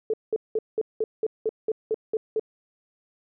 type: tone bursts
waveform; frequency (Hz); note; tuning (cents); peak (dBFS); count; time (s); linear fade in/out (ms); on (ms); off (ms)
sine; 438; A4; -8; -21; 11; 0.1-2.396; 2; 36; 190
effects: none